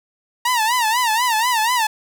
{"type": "tone with vibrato", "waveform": "sawtooth", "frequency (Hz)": 933, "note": "A#5", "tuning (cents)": 1, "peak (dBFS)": -12, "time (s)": [0.45, 1.87], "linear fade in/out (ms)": 5, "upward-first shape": "sine", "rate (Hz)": 4.1, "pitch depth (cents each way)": 140, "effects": []}